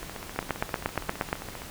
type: two click trains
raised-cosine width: 0.5 ms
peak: -22 / -10 dBFS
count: 25 / 9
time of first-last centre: 0.03-1.619 / 0.39-1.329 s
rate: 15.1 / 8.52 Hz
effects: pink hiss -42 dBFS RMS until 1.7 s